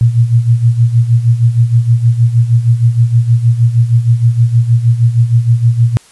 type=tone with tremolo; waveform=sine; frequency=117.5 Hz; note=A#2; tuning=14 cents sharp; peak=-3 dBFS; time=0.01-5.97 s; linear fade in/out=0 ms; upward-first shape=sine; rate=6.4 Hz; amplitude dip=75%; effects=white hiss -43 dBFS RMS until 6.11 s + resampled to 24000 Hz